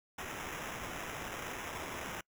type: noise with sample-and-hold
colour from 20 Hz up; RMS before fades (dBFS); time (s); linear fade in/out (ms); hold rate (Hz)
white; -42; 0.18-2.21; 5; 4410
effects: noise-tail reverb RT60 0.1 s tail -26 dB re dry